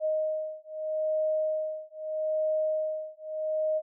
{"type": "beating tone pair", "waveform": "sine", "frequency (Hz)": [622.3, 623.09], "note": ["D#5", "D#5"], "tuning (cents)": [0, 2], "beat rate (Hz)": 0.79, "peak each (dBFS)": -30, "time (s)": [0, 3.82], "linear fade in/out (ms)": 50, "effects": []}